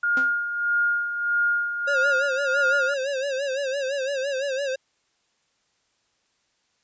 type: tone with tremolo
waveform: sine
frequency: 1419 Hz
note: F6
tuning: 27 cents sharp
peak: -18 dBFS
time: 0.03-2.94 s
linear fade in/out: 5 ms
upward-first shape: sine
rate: 1.6 Hz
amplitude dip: 60%
type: tone with exponential decay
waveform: sawtooth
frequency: 259.8 Hz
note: C4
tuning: 12 cents flat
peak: -24 dBFS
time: 0.17-0.36 s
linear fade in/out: 2 ms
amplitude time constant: 41 ms
type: tone with vibrato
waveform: square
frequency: 544 Hz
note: C#5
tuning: 33 cents flat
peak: -25 dBFS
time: 1.87-4.76 s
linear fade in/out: 10 ms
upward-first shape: sine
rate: 5.9 Hz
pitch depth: 92 cents each way
effects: white hiss -69 dBFS RMS until 6.83 s + resampled to 16000 Hz